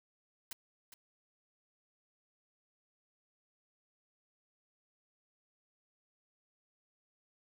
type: noise with echo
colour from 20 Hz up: white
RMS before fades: -43 dBFS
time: 0.51-0.53 s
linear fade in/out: 2 ms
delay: 410 ms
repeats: 1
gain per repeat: -11 dB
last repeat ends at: 0.94 s
effects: none